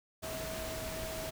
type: tone in noise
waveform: sine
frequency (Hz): 642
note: E5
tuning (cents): -46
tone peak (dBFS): -41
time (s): 0.22-1.31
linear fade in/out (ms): 20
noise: pink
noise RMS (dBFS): -41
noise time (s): 0.22-1.31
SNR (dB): -3
effects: none